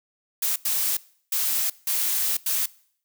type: noise bursts at uneven times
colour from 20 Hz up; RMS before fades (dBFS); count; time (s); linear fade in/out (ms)
blue; -24; 5; 0.42-0.56 / 0.65-0.97 / 1.32-1.7 / 1.87-2.37 / 2.46-2.66; 5
effects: noise-tail reverb RT60 0.6 s tail -22 dB re dry